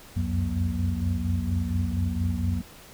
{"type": "tone cluster", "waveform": "sine", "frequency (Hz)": [66.7, 88.6, 92.9, 181.4, 238.2], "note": ["C2", "F2", "F#2", "F#3", "A#3"], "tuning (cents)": [34, 25, 7, -34, 38], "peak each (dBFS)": [-33, -26, -32, -32, -32], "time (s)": [0.16, 2.62], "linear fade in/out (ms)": 10, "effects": ["pink hiss -48 dBFS RMS until 2.93 s"]}